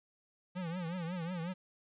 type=tone with vibrato; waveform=square; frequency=173.7 Hz; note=F3; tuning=9 cents flat; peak=-37 dBFS; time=0.55-1.54 s; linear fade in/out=20 ms; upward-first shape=triangle; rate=5.5 Hz; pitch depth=150 cents each way; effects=resampled to 8000 Hz + 11-bit